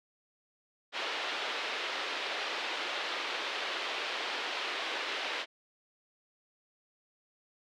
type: band-pass noise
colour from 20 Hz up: white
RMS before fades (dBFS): -36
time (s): 0.92-5.46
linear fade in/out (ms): 50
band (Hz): 350 to 3700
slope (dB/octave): 24
effects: none